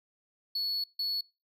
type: tone bursts at uneven times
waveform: triangle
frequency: 4400 Hz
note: C#8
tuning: 14 cents flat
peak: -28 dBFS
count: 2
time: 0.55-0.84 / 0.99-1.21 s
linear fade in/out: 5 ms
effects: noise-tail reverb RT60 0.3 s tail -24 dB re dry